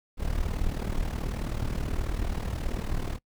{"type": "noise with amplitude modulation", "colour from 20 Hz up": "brown", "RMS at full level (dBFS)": -26, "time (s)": [0.17, 3.19], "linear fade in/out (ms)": 50, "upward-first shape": "sine", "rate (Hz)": 38.6, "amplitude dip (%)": 75, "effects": ["noise-tail reverb RT60 0.1 s tail -25 dB re dry"]}